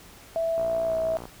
sine tone with pitch glide, 659.3 to 647.6 Hz, E5 to E5, 0 to -31 cents, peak -23 dBFS, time 0.36-1.17 s, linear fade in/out 0 ms, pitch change -31 cents, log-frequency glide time 0.86-0.93 s
click train, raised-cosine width 1 ms, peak -24 dBFS, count 41, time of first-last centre 0.58-1.255 s, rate 59.3 Hz
effects pink hiss -49 dBFS RMS until 1.4 s

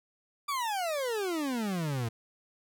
40% pulse exponential sweep, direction down, 1189 to 110 Hz, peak -29 dBFS, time 0.48-2.09 s, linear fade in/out 10 ms, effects none

